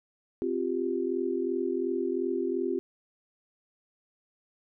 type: chord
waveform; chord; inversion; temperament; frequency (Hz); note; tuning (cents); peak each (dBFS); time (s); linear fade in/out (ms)
sine; C suspended fourth; none; equal; 261.6 / 349.2 / 392; C4 / F4 / G4; 0 / 0 / 0; -33 / -30 / -31; 0.42-2.79; 0
effects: none